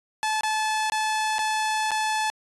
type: tone with dropouts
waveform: sawtooth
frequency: 866 Hz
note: A5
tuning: 28 cents flat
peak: -19 dBFS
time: 0.23-2.3 s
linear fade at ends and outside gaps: 0 ms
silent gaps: 0.409-0.434 / 0.899-0.921 / 1.384-1.391 / 1.908-1.916 s
effects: resampled to 24000 Hz